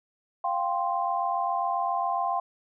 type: chord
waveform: sine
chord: F suspended second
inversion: none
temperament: just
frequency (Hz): 698.5 / 785.8 / 1047.7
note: F5 / G5 / C6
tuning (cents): 0 / +4 / +2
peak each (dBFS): -29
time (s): 0.44-2.4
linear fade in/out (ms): 5
effects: none